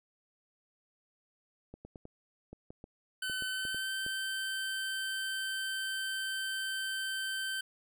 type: clicks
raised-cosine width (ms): 2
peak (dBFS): -33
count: 12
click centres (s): 1.74 / 1.85 / 1.958 / 2.054 / 2.53 / 2.705 / 2.841 / 3.298 / 3.423 / 3.652 / 3.746 / 4.064
type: tone with pitch glide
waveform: 25% pulse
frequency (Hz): 1520 to 1549.3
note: F#6 to G6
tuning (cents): +46 to -21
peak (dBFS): -30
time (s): 3.22-7.61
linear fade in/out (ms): 5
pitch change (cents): +33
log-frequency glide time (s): 3.47-3.91
effects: none